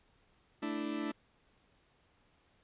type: chord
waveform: 40% pulse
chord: A suspended fourth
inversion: none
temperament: equal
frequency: 220 / 293.7 / 329.6 Hz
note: A3 / D4 / E4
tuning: 0 / 0 / 0 cents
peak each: -40 / -37 / -39 dBFS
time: 0.62-1.12 s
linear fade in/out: 10 ms
effects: pink hiss -70 dBFS RMS until 2.63 s + resampled to 8000 Hz